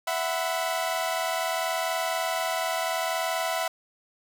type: chord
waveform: sawtooth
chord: E suspended second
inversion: none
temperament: equal with one note detuned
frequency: 659.3 / 740 / 1001 Hz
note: E5 / F#5 / B5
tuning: 0 / 0 / +23 cents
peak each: -25 / -27 / -29 dBFS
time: 0.07-3.68 s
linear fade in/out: 5 ms
effects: none